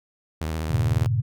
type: tone with vibrato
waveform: sawtooth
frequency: 79.2 Hz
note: D#2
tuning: 31 cents sharp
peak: -22 dBFS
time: 0.41-1.06 s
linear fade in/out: 0 ms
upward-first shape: triangle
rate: 15 Hz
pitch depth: 92 cents each way
type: chord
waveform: sine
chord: G diminished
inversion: none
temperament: equal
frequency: 98 / 116.54 / 138.59 Hz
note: G2 / Bb2 / Db3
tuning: 0 / 0 / 0 cents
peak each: -25 / -22 / -27 dBFS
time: 0.7-1.22 s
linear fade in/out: 10 ms
effects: none